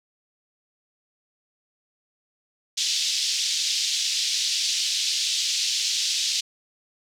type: band-pass noise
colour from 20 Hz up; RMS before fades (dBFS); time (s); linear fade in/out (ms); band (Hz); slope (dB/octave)
white; -25; 2.77-6.41; 10; 3100 to 5900; 24
effects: none